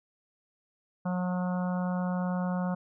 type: harmonic tone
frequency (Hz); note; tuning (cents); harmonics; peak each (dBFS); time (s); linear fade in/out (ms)
180.9; F#3; -39; 1 / 3 / 4 / 5 / 6 / 7 / 8; -28 / -38 / -40 / -42 / -44 / -45 / -46; 1.05-2.75; 10
effects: none